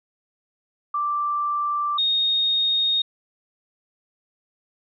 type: tone pair in turn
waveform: sine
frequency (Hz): 1174.7 / 3714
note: D6 / A#7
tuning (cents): 0 / -7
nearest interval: octave + minor sixth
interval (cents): 1993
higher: second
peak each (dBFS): -21 / -18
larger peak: second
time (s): 0.94-1.98 / 1.98-3.02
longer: neither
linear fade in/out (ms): 5
effects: none